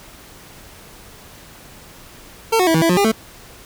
25% pulse tone with pitch steps, 452 / 366.7 / 326.2 / 161.6 / 331.1 / 179.1 / 402.2 / 221.3 Hz, A4 / F#4 / E4 / E3 / E4 / F3 / G4 / A3, +47 / -15 / -18 / -34 / +8 / +44 / +44 / +10 cents, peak -9 dBFS, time 2.52-3.12 s, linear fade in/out 10 ms, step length 75 ms, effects pink hiss -42 dBFS RMS until 3.65 s

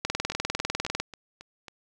two click trains, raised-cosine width 0.2 ms, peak -10 / -24 dBFS, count 20 / 6, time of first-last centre 0.05-1 / 0.32-1.682 s, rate 20 / 3.67 Hz, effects none

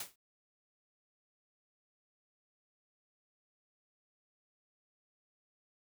white noise with exponential decay, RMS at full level -37 dBFS, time 0-0.16 s, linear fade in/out 5 ms, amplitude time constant 34 ms, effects none

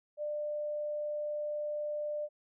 sine tone, 596 Hz, D5, 25 cents sharp, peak -33 dBFS, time 0.17-2.29 s, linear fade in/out 50 ms, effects none

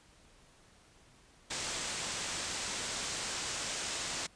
white low-pass noise, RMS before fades -38 dBFS, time 1.5-4.27 s, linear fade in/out 10 ms, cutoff 8500 Hz, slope 48 dB/octave, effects pink hiss -62 dBFS RMS until 4.35 s + resampled to 22050 Hz

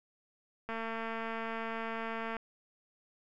click train, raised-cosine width 0.5 ms, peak -24 dBFS, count 380, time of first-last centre 0.69-2.367 s, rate 226 Hz, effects none

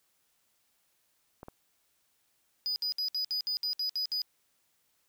clicks, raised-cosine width 1 ms, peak -30 dBFS, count 2, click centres 1.431 / 1.484 s
triangle tone bursts, 4951 Hz, D#8, 9 cents flat, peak -28 dBFS, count 10, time 2.66-4.218 s, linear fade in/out 0 ms, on 100 ms, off 62 ms
effects white hiss -73 dBFS RMS until 5.08 s

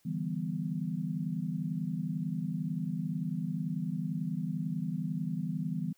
sine chord, E minor seventh, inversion third, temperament equal, 146.83 / 164.81 / 196 / 246.9 Hz, D3 / E3 / G3 / B3, 0 / 0 / 0 / 0 cents, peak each -40 / -34 / -37 / -39 dBFS, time 0.05-5.93 s, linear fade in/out 10 ms, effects white hiss -70 dBFS RMS until 5.97 s

